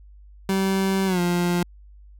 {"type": "tone with pitch glide", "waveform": "30% pulse", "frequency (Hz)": [192.5, 175.51], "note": ["G3", "F3"], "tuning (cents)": [-31, 9], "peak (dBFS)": -17, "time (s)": [0.49, 1.63], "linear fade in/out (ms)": 2, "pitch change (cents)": -160, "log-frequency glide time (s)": [1.06, 1.2], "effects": ["added 50 Hz sine -44 dBFS peak until 2.19 s"]}